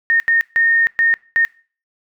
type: tone bursts at uneven times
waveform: sine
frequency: 1837 Hz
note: A#6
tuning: 26 cents flat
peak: -11 dBFS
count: 5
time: 0.1-0.2 / 0.28-0.41 / 0.56-0.87 / 0.99-1.14 / 1.36-1.45 s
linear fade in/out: 0 ms
effects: noise-tail reverb RT60 0.4 s tail -22 dB re dry